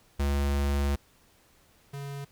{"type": "tone pair in turn", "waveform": "square", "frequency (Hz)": [70.5, 140.35], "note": ["C#2", "C#3"], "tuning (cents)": [30, 22], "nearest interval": "octave", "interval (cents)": 1192, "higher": "second", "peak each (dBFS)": [-25, -36], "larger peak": "first", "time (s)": [[0.19, 0.96], [1.93, 2.25]], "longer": "first", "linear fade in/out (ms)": 10, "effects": ["pink hiss -62 dBFS RMS until 2.31 s"]}